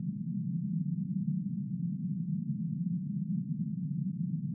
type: band-pass noise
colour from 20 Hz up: pink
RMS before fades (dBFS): -34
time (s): 0-4.54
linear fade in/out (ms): 5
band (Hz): 150 to 200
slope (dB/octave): 48
effects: none